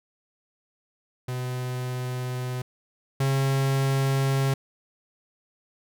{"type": "tone pair in turn", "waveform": "45% pulse", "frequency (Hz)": [126.2, 135.63], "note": ["B2", "C#3"], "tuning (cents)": [38, -37], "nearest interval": "minor second", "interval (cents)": 125, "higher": "second", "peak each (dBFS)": [-28, -21], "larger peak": "second", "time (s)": [[1.28, 2.62], [3.2, 4.54]], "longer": "neither", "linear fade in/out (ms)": 5, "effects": []}